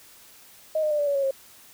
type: tone with pitch steps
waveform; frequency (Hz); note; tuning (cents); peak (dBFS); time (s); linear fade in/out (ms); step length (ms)
sine; 626 / 610.6 / 595.7 / 581.1 / 566.8 / 552.9 / 539.3; D#5 / D#5 / D5 / D5 / C#5 / C#5 / C#5; +10 / -33 / +24 / -18 / +38 / -5 / -48; -21; 0.75-1.31; 5; 80
effects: white hiss -51 dBFS RMS until 1.73 s